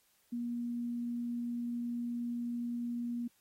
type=tone; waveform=sine; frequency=238.6 Hz; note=A#3; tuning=41 cents sharp; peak=-34 dBFS; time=0.32-3.28 s; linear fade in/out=10 ms; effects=white hiss -71 dBFS RMS until 3.4 s + AAC 48 kbps